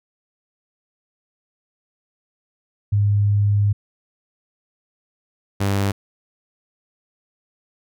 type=tone pair in turn; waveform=sine / sawtooth; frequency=102.4 / 99.26 Hz; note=G#2 / G2; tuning=-24 / +22 cents; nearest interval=minor second; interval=54 cents; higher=first; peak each=-14 dBFS; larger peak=neither; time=2.92-3.73 / 5.6-5.92 s; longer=first; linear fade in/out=10 ms; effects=none